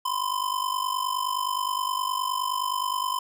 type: ring-modulated tone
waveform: square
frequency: 1024 Hz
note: C6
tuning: 38 cents flat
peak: -23 dBFS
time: 0.05-3.19 s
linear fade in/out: 5 ms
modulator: 24.8 Hz
effects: none